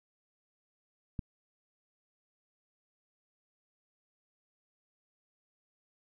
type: click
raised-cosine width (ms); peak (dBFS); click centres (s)
5; -23; 1.192
effects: none